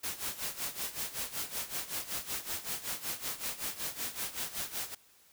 white noise with tremolo, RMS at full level -35 dBFS, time 0.03-4.95 s, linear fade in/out 10 ms, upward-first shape sine, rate 5.3 Hz, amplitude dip 80%, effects white hiss -63 dBFS RMS until 5.32 s

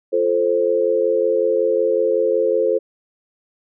sine chord, F major, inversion none, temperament equal with one note detuned, 349.2 / 440 / 525.4 Hz, F4 / A4 / C5, 0 / 0 / +7 cents, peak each -23 / -18 / -18 dBFS, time 0.12-2.79 s, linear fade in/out 20 ms, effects none

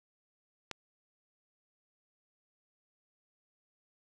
click, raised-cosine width 0.2 ms, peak -20 dBFS, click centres 0.713 s, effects none

